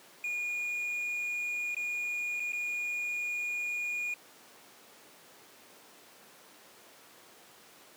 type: tone with dropouts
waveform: triangle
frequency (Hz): 2438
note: D#7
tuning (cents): -36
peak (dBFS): -30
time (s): 0.24-4.14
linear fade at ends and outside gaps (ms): 2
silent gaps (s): 1.747-1.766 / 2.398-2.402 / 2.522-2.531
effects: pink hiss -55 dBFS RMS until 7.96 s + high-pass 300 Hz 12 dB/octave